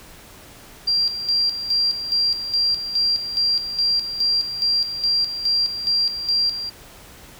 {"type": "tone with tremolo", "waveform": "sine", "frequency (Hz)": 4747, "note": "D8", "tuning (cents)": 18, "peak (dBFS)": -16, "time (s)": [0.87, 6.7], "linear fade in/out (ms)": 10, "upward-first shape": "square", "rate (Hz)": 2.4, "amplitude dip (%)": 65, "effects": ["pink hiss -44 dBFS RMS until 7.39 s"]}